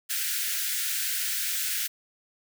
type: high-pass noise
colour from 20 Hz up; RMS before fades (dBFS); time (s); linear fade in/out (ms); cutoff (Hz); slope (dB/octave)
white; -29; 0.09-1.88; 20; 1400; 96
effects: none